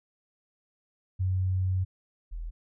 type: tone pair in turn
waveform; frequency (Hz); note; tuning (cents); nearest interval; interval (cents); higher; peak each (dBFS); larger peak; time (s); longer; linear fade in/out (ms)
sine; 93.2 / 40.99; F#2 / E1; +13 / -9; octave + major second; 1422; first; -24 / -33; first; 1.19-1.85 / 2.31-2.51; first; 20
effects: none